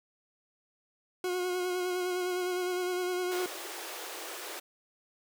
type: tone with vibrato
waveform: 40% pulse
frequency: 361.9 Hz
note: F#4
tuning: 38 cents flat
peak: -29 dBFS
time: 1.24-3.46 s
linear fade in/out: 2 ms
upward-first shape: sine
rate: 9.8 Hz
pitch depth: 26 cents each way
type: high-pass noise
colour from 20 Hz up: pink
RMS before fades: -41 dBFS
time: 3.31-4.6 s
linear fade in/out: 10 ms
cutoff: 320 Hz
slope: 96 dB/octave
effects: none